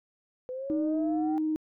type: exponential sweep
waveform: sine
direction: up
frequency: 501 to 790 Hz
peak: -33 dBFS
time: 0.49-1.38 s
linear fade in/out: 0 ms
type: tone with vibrato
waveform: sine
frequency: 311.1 Hz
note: D#4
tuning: in tune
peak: -25 dBFS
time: 0.7-1.56 s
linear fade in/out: 0 ms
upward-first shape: sine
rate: 19 Hz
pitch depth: 14 cents each way
effects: tanh soft clip ceiling -18 dBFS